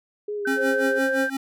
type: tone with vibrato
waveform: sine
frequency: 411.5 Hz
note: G#4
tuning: 16 cents flat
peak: -26 dBFS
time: 0.28-0.99 s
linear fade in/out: 5 ms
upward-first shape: sine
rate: 4.4 Hz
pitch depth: 26 cents each way
type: tone with pitch glide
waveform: sine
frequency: 1533 to 1574.3 Hz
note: G6 to G6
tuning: -39 to +7 cents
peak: -24 dBFS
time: 0.45-1.3 s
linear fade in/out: 5 ms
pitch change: +46 cents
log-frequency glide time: 0.63-1.15 s
type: tone with tremolo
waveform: square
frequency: 270 Hz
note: C#4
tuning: 45 cents flat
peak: -23 dBFS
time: 0.47-1.37 s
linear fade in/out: 5 ms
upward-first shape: sine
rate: 5.8 Hz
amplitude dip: 85%
type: tone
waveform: sine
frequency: 529 Hz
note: C5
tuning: 19 cents sharp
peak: -23 dBFS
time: 0.56-1.29 s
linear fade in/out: 50 ms
effects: none